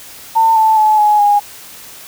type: tone with pitch steps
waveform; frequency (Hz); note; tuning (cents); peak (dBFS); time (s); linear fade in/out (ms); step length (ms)
sine; 899 / 879 / 859.4 / 840.3 / 821.5; A5 / A5 / A5 / G#5 / G#5; +37 / -2 / -41 / +20 / -19; -7; 0.35-1.4; 20; 210
effects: white hiss -35 dBFS RMS until 2.07 s